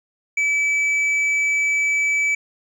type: tone with hard clipping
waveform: sine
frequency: 2300 Hz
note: D7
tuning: 37 cents flat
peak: -18 dBFS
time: 0.37-2.35 s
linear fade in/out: 5 ms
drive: 4 dB
effects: none